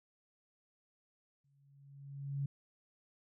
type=tone with exponential growth; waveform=sine; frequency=139.7 Hz; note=C#3; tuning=14 cents sharp; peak=-32 dBFS; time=1.44-2.46 s; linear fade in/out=5 ms; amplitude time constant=220 ms; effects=none